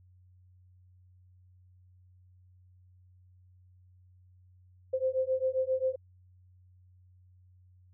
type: beating tone pair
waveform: sine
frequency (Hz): 517 / 524.5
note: C5 / C5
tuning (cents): -21 / +4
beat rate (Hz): 7.5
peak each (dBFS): -30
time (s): 4.93-5.96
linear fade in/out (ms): 10
effects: added 91 Hz sine -57 dBFS peak until 7.93 s